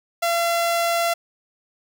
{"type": "tone", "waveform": "sawtooth", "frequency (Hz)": 681, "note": "F5", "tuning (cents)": -44, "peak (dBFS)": -15, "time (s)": [0.22, 1.14], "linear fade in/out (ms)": 10, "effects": []}